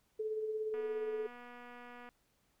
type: tone with tremolo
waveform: sine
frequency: 433.6 Hz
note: A4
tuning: 25 cents flat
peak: -33 dBFS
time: 0.19-1.27 s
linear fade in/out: 10 ms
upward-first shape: sine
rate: 17 Hz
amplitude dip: 40%
type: click train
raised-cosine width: 0.5 ms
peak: -38 dBFS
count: 329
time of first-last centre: 0.74-2.09 s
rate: 243 Hz
effects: pink hiss -75 dBFS RMS until 2.6 s

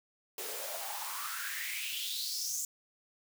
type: noise with high-pass filter sweep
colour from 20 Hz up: white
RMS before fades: -38 dBFS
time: 0.38-2.65 s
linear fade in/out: 2 ms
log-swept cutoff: 400 to 7100 Hz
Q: 5.9
effects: none

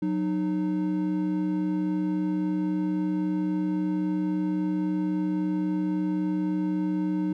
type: tone pair together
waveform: triangle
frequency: 182.8 / 306.5 Hz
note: F#3 / D#4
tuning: -21 / -26 cents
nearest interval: major sixth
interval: 895 cents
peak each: -26 / -24 dBFS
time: 0.02-7.33 s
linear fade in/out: 5 ms
effects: none

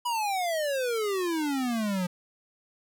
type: exponential sweep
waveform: square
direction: down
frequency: 989 to 175.2 Hz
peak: -27 dBFS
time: 0.05-2.07 s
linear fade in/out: 10 ms
effects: 11-bit

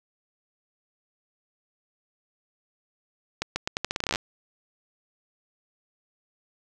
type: accelerating click train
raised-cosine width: 0.2 ms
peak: -9 dBFS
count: 16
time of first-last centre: 3.42-4.158 s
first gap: 140 ms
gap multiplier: 0.82
effects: none

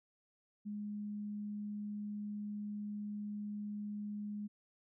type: tone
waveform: sine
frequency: 207.7 Hz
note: G#3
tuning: in tune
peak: -39 dBFS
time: 0.65-4.48 s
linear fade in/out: 20 ms
effects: none

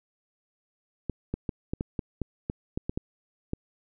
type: clicks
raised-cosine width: 3 ms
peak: -16 dBFS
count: 12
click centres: 1.097 / 1.34 / 1.492 / 1.735 / 1.809 / 1.992 / 2.217 / 2.499 / 2.775 / 2.895 / 2.975 / 3.534 s
effects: none

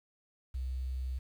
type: tone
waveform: sine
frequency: 64.2 Hz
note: C2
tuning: 32 cents flat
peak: -33 dBFS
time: 0.54-1.19 s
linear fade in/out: 10 ms
effects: 10-bit

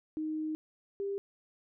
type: tone pair in turn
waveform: sine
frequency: 311.1 / 397.8 Hz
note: D#4 / G4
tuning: 0 / +25 cents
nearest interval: major third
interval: 425 cents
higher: second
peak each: -32 / -32 dBFS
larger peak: neither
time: 0.17-0.55 / 1-1.18 s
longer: first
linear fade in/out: 0 ms
effects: none

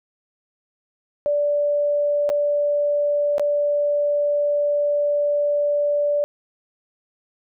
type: tone with dropouts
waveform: sine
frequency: 583 Hz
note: D5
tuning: 13 cents flat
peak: -17 dBFS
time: 1.26-6.24 s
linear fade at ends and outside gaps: 0 ms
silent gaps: 2.292-2.3 / 3.382-3.396 s
effects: none

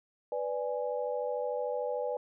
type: chord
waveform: sine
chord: G# diminished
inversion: first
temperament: equal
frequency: 493.9 / 587.3 / 830.6 Hz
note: B4 / D5 / G#5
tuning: 0 / 0 / 0 cents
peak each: -33 / -35 / -39 dBFS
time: 0.32-2.17 s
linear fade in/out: 2 ms
effects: none

